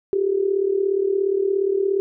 sine tone with amplitude modulation, 391.8 Hz, G4, 1 cent flat, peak -14 dBFS, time 0.13-2 s, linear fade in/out 0 ms, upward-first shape sine, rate 37.1 Hz, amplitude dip 75%, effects none

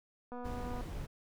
click train, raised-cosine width 1 ms, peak -32 dBFS, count 121, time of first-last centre 0.32-0.81 s, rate 245 Hz
brown noise, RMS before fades -41 dBFS, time 0.44-1.07 s, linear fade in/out 20 ms
effects none

